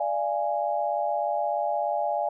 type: chord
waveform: sine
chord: D diminished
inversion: none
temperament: equal with one note detuned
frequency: 587.3 / 684.1 / 830.6 Hz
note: D5 / F5 / Ab5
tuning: 0 / -36 / 0 cents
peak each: -29 / -28 / -28 dBFS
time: 0-2.29 s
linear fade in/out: 5 ms
effects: none